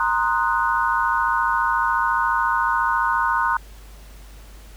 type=chord; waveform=sine; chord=C half-diminished seventh; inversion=third; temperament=equal; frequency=932.3 / 1046.5 / 1244.5 / 1480 Hz; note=Bb5 / C6 / Eb6 / Gb6; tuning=0 / 0 / 0 / 0 cents; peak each=-22 / -23 / -25 / -23 dBFS; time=0-3.57 s; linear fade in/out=2 ms; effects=added 50 Hz sine -40 dBFS peak until 4.76 s + pink hiss -49 dBFS RMS until 4.76 s